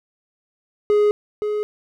triangle tone pair in turn, 416.8 / 420.4 Hz, G#4 / G#4, +6 / +21 cents, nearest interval unison, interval 15 cents, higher second, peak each -11 / -18 dBFS, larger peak first, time 0.9-1.11 / 1.42-1.63 s, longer neither, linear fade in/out 0 ms, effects none

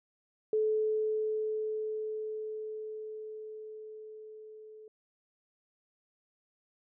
sine tone with level ramp, 432.5 Hz, A4, 30 cents flat, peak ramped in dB -25 to -48 dBFS, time 0.53-4.88 s, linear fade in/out 2 ms, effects none

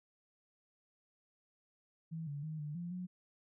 sine tone with pitch steps, 162.3 / 143.7 / 156.3 / 148.8 / 173.1 / 181.1 Hz, E3 / D3 / D#3 / D3 / F3 / F#3, -27 / -37 / +8 / +23 / -15 / -37 cents, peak -39 dBFS, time 2.11-3.07 s, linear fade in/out 20 ms, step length 160 ms, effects none

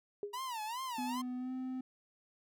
sine tone with exponential decay, 409.3 Hz, G#4, 25 cents flat, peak -33 dBFS, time 0.23-0.41 s, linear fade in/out 1 ms, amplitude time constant 39 ms
45% pulse tone with vibrato, 948 Hz, A#5, 29 cents sharp, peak -38 dBFS, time 0.33-1.22 s, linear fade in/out 10 ms, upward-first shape sine, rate 2.5 Hz, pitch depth 190 cents each way
triangle tone with pitch glide, 250.3 to 257.6 Hz, B3 to C4, +23 to -27 cents, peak -35 dBFS, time 0.98-1.81 s, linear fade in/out 5 ms, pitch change +50 cents, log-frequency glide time 1.37-1.52 s
effects none

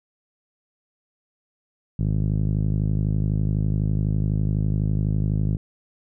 5% pulse tone with low-pass filter, 52 Hz, G#1, 3 cents sharp, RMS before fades -22 dBFS, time 1.99-5.57 s, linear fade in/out 5 ms, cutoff 140 Hz, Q 1.8, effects none

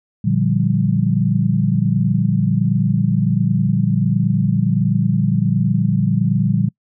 sine chord, G minor seventh, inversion first, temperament equal, 116.54 / 146.83 / 174.61 / 196 Hz, Bb2 / D3 / F3 / G3, 0 / 0 / 0 / 0 cents, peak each -19 dBFS, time 0.24-6.69 s, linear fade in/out 10 ms, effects noise-tail reverb RT60 0.1 s tail -26 dB re dry

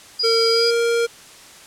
sine tone, 4890 Hz, D#8, 31 cents flat, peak -18 dBFS, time 0.19-0.71 s, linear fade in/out 10 ms
square tone with pitch glide, 456.2 to 466.9 Hz, A#4 to A#4, -37 to +3 cents, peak -17 dBFS, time 0.23-1.07 s, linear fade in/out 20 ms, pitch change +40 cents, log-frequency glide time 0.51-0.67 s
effects white hiss -43 dBFS RMS until 1.66 s + low-pass 9000 Hz 12 dB/octave

